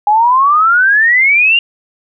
sine exponential sweep, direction up, 818 to 2837 Hz, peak -6 dBFS, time 0.07-1.59 s, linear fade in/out 2 ms, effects none

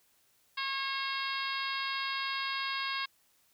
harmonic tone, 543 Hz, C#5, 36 cents flat, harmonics 2 / 3 / 4 / 5 / 6 / 7 / 8 / 9, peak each -37 / -39 / -40 / -41 / -42 / -42 / -43 / -44 dBFS, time 0.57-3.06 s, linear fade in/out 10 ms, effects white hiss -69 dBFS RMS until 3.53 s

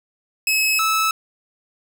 sawtooth tone pair in turn, 2575 / 1304.7 Hz, E7 / E6, -41 / -18 cents, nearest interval octave, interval 1177 cents, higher first, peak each -13 dBFS, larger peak neither, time 0.47-0.79 / 0.79-1.11 s, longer neither, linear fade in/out 2 ms, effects none

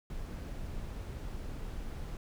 brown noise, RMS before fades -40 dBFS, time 0.1-2.17 s, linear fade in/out 2 ms, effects none

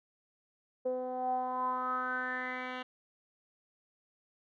10% pulse tone with low-pass filter sweep, 253.7 Hz, B3, 47 cents sharp, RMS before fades -35 dBFS, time 0.85-2.83 s, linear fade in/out 10 ms, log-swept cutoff 520 to 2700 Hz, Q 7.8, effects none

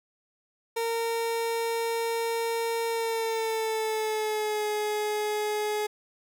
30% pulse tone with pitch glide, 460 to 421.8 Hz, A#4 to G#4, -23 to +27 cents, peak -24 dBFS, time 0.76-5.87 s, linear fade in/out 10 ms, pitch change -150 cents, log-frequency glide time 2.87-4.66 s, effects none

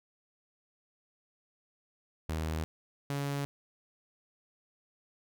sawtooth tone pair in turn, 79.3 / 141.3 Hz, D#2 / C#3, +33 / +34 cents, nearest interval minor seventh, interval 1001 cents, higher second, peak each -28 dBFS, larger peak neither, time 2.29-2.64 / 3.1-3.45 s, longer neither, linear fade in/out 0 ms, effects none

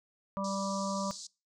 harmonic tone, 196 Hz, G3, in tune, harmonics 1 / 3 / 5 / 6, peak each -35 / -37 / -39 / -39 dBFS, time 0.37-1.11 s, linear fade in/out 0 ms
pink band-pass noise, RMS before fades -45 dBFS, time 0.44-1.27 s, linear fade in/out 5 ms, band 4300 to 7600 Hz, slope 48 dB/octave
effects noise-tail reverb RT60 0.3 s tail -23 dB re dry

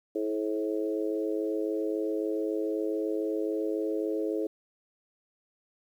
harmonic tone with a mistuned harmonic, 107.2 Hz, A2, 45 cents flat, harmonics 3 / 4 / 5 / 6, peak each -31 / -31 / -35 / -44 dBFS, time 0.15-4.47 s, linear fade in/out 5 ms, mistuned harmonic 3, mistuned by +18 cents, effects 10-bit

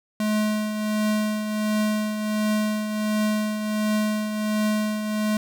square tone with tremolo, 213.2 Hz, G#3, 46 cents sharp, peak -20 dBFS, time 0.2-5.37 s, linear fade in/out 2 ms, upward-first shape triangle, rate 1.4 Hz, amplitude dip 55%, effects 10-bit

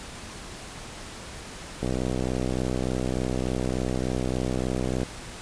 click train, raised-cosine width 2 ms, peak -14 dBFS, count 204, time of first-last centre 1.83-5.032 s, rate 63.4 Hz, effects pink hiss -40 dBFS RMS until 5.41 s + resampled to 22050 Hz

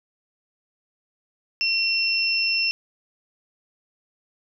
sine tone pair together, 2725 / 5322 Hz, F7 / E8, -43 / +16 cents, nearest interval octave, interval 1159 cents, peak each -22 / -23 dBFS, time 1.61-2.71 s, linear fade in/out 0 ms, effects none

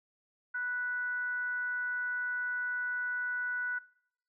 sine tone with frequency modulation, 1478 Hz, F#6, 2 cents flat, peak -32 dBFS, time 0.54-3.79 s, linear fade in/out 10 ms, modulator 495 Hz, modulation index 0.22, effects noise-tail reverb RT60 0.7 s tail -22 dB re dry

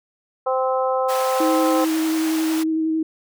harmonic tone, 260 Hz, C4, 11 cents flat, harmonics 2 / 3 / 4 / 5, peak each -20 / -24 / -26 / -28 dBFS, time 0.46-1.85 s, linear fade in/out 10 ms
pink high-pass noise, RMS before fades -31 dBFS, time 1.08-2.64 s, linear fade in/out 20 ms, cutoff 590 Hz, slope 48 dB/octave
sine tone with vibrato, 318.5 Hz, D#4, 41 cents sharp, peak -18 dBFS, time 1.4-3.03 s, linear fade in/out 5 ms, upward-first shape square, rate 11 Hz, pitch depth 11 cents each way
effects none

